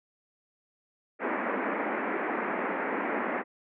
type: band-pass noise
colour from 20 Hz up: pink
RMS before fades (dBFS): -31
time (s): 1.19-3.44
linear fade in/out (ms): 50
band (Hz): 220 to 2200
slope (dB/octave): 48
effects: none